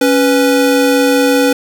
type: tone pair together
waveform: square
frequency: 277.4 / 494.3 Hz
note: C#4 / B4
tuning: +1 / +1 cents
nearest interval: minor seventh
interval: 1000 cents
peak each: -12 dBFS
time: 0.01-1.53 s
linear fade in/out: 5 ms
effects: none